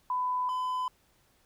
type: tone pair in turn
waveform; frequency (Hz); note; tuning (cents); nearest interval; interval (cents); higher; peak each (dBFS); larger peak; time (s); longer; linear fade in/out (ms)
sine / triangle; 1001 / 1010.3; B5 / B5; +23 / +39; unison; 16; second; -27; neither; 0.1-0.49 / 0.49-0.88; neither; 2
effects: pink hiss -67 dBFS RMS until 1.45 s